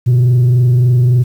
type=tone with frequency modulation; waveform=sine; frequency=123.47 Hz; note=B2; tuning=in tune; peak=-4 dBFS; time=0.06-1.24 s; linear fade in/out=20 ms; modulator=23.5 Hz; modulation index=0.24; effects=tanh soft clip ceiling -6 dBFS + 7-bit